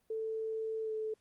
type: tone with pitch glide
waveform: sine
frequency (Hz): 442.4 to 435.8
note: A4 to A4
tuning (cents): +9 to -17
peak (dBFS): -34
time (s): 0.1-1.14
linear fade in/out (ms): 5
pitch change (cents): -26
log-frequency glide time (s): 0.82-0.92
effects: pink hiss -75 dBFS RMS until 1.2 s + Opus 32 kbps